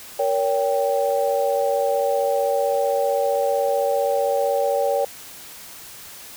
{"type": "chord", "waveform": "sine", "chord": "G diminished", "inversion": "first", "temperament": "equal with one note detuned", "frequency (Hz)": [466.2, 561.8, 784], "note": ["Bb4", "Db5", "G5"], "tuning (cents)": [0, 23, 0], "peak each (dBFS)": [-24, -20, -24], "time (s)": [0.19, 5.05], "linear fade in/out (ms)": 5, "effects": ["white hiss -40 dBFS RMS until 6.36 s"]}